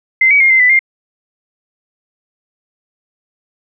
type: tone with pitch steps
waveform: sine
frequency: 2074 / 2268 / 2129 / 2075 / 1992 / 2112 Hz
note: C7 / C#7 / C7 / C7 / B6 / C7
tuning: -16 / +39 / +30 / -15 / +14 / +16 cents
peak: -6 dBFS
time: 0.21-0.792 s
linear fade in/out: 5 ms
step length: 97 ms
effects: none